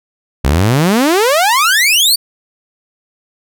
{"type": "exponential sweep", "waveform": "sawtooth", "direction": "up", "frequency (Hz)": [61.4, 4699], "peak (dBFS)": -5, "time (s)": [0.44, 2.16], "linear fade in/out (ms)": 10, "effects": []}